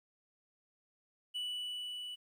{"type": "tone with level ramp", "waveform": "triangle", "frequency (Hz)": 2960, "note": "F#7", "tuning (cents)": 0, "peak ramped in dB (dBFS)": [-34, -40], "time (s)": [1.34, 2.16], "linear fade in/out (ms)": 20, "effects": ["12-bit"]}